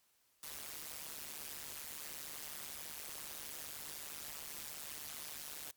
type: noise with amplitude modulation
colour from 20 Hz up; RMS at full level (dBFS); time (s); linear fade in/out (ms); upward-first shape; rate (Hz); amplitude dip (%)
white; -43; 0.43-5.71; 2; sine; 148; 100
effects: white hiss -74 dBFS RMS until 5.76 s + MP3 96 kbps